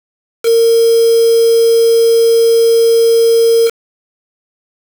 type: tone with quantisation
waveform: sine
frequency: 460 Hz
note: A#4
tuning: 23 cents flat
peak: -6 dBFS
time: 0.43-3.71 s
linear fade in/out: 50 ms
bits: 3
effects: none